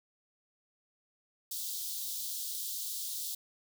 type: high-pass noise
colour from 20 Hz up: white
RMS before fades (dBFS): -38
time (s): 1.51-3.35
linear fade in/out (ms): 5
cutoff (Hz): 3400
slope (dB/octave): 48
effects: none